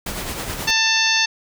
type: noise with tremolo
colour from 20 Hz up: pink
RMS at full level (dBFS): -26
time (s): 0.06-0.71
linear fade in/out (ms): 5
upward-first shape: sine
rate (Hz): 9.4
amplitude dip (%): 40
type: harmonic tone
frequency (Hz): 890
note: A5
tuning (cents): +20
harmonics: 1 / 2 / 3 / 4 / 5 / 6 / 7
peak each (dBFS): -27 / -21 / -21 / -23 / -22 / -25 / -25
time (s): 0.67-1.26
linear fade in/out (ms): 10
effects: none